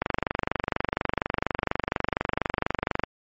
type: click train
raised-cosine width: 0.5 ms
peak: -8 dBFS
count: 74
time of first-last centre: 0.02-3.037 s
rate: 24.2 Hz
effects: MP3 32 kbps